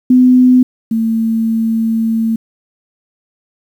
sine tone pair in turn, 252.5 / 225 Hz, B3 / A3, +39 / +39 cents, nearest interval major second, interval 200 cents, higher first, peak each -4 / -11 dBFS, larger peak first, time 0.1-0.63 / 0.91-2.36 s, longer second, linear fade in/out 5 ms, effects 7-bit

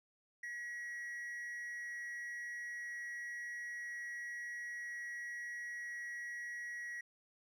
triangle tone with amplitude modulation, 1916 Hz, A#6, 47 cents sharp, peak -38 dBFS, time 0.43-7.01 s, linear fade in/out 5 ms, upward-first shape sine, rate 233 Hz, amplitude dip 45%, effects none

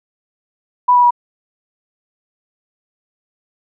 sine tone with pitch steps, 987.8 / 977 / 966.4 Hz, B5 / B5 / B5, 0 / -19 / -38 cents, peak -7 dBFS, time 0.88-1.108 s, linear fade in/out 10 ms, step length 76 ms, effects none

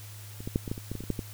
clicks, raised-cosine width 3 ms, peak -28 / -21 / -12 / -22 / -18 / -26 / -21 / -23 / -24 / -27 / -14 / -19 dBFS, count 12, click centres 0.405 / 0.475 / 0.559 / 0.678 / 0.715 / 0.779 / 0.916 / 0.953 / 1.006 / 1.038 / 1.103 / 1.192 s, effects added 104 Hz sine -43 dBFS peak until 1.33 s + white hiss -49 dBFS RMS until 1.33 s

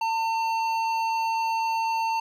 triangle tone with hard clipping, 902 Hz, A5, 43 cents sharp, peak -25 dBFS, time 0.01-2.2 s, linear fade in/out 5 ms, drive 14 dB, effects none

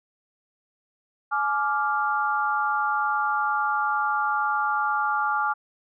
sine chord, D diminished, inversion second, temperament equal with one note detuned, 846.1 / 1174.7 / 1396.9 Hz, Ab5 / D6 / F6, +32 / 0 / 0 cents, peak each -26 dBFS, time 1.31-5.54 s, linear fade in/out 20 ms, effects none

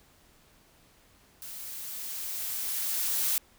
blue noise with level ramp, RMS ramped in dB -42 to -27 dBFS, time 1.42-3.38 s, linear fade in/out 0 ms, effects pink hiss -61 dBFS RMS until 3.58 s

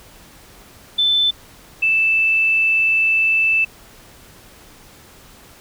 sine tone pair in turn, 3525 / 2641 Hz, A7 / E7, +2 / +3 cents, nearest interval perfect fourth, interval 499 cents, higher first, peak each -13 dBFS, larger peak neither, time 0.98-1.31 / 1.82-3.65 s, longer second, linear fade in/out 10 ms, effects pink hiss -45 dBFS RMS until 5.6 s

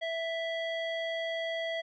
square tone with low-pass filter, 659.3 Hz, E5, in tune, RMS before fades -34 dBFS, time 0.01-1.82 s, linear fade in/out 20 ms, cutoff 2800 Hz, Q 6.1, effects none

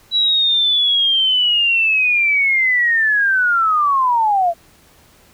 sine linear sweep, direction down, 3932 to 659.3 Hz, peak -12 dBFS, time 0.11-4.54 s, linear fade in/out 50 ms, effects pink hiss -50 dBFS RMS until 5.33 s

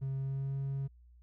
triangle tone with pitch glide, 134.8 to 137 Hz, C#3 to C#3, -48 to -20 cents, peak -30 dBFS, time 0.01-0.88 s, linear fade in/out 20 ms, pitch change +28 cents, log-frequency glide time 0.16-0.55 s, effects tanh soft clip ceiling -27 dBFS + added 60 Hz sine -56 dBFS peak until 1.22 s

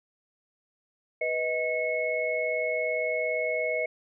sine tone cluster, 491.5 / 629 / 2188 Hz, B4 / D#5 / C#7, -8 / +19 / -23 cents, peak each -31 / -29 / -30 dBFS, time 1.21-3.86 s, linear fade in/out 5 ms, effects none

